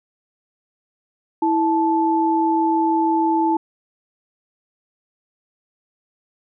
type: tone pair together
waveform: sine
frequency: 327 / 873 Hz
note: E4 / A5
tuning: -14 / -14 cents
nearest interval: octave + perfect fourth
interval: 1700 cents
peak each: -18 dBFS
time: 1.42-3.57 s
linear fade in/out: 5 ms
effects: none